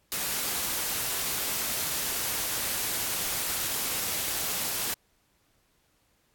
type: noise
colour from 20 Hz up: white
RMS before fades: -30 dBFS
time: 0.12-4.94 s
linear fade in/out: 2 ms
effects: pink hiss -69 dBFS RMS until 6.34 s + AAC 64 kbps